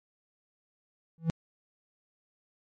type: tone with exponential growth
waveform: triangle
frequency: 164 Hz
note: E3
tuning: 9 cents flat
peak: -18 dBFS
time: 1.18-1.3 s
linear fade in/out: 0 ms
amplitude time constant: 25 ms
effects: MP3 32 kbps